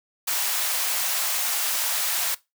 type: high-pass noise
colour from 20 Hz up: white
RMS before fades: -25 dBFS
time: 0.27-2.35 s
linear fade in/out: 10 ms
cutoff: 600 Hz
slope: 24 dB/octave
effects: noise-tail reverb RT60 0.2 s tail -19 dB re dry